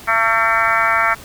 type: harmonic tone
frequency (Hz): 225.6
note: A3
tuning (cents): +44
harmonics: 3 / 4 / 5 / 6 / 7 / 8 / 9 / 10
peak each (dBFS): -23 / -23 / -22 / -17 / -23 / -21 / -23 / -22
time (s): 0.07-1.15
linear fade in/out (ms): 20
effects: pink hiss -38 dBFS RMS until 1.24 s